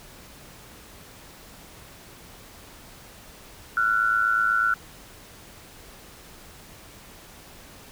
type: tone pair together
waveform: sine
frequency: 1368 / 1476.1 Hz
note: F6 / F#6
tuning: -36 / -5 cents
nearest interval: minor second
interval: 131 cents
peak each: -22 dBFS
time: 3.77-4.74 s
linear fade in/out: 2 ms
effects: pink hiss -47 dBFS RMS until 7.91 s